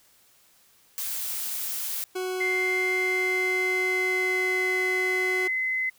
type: noise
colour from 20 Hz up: blue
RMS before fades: -31 dBFS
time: 0.98-2.04 s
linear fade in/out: 0 ms
type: tone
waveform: 40% pulse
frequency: 370 Hz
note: F#4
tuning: in tune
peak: -27 dBFS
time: 2.15-5.48 s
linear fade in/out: 10 ms
type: tone with pitch glide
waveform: sine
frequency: 2093 to 2043 Hz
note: C7 to C7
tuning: 0 to -42 cents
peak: -24 dBFS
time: 2.4-5.9 s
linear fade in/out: 10 ms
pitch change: -42 cents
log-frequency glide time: 2.94-4.8 s
effects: white hiss -60 dBFS RMS until 5.98 s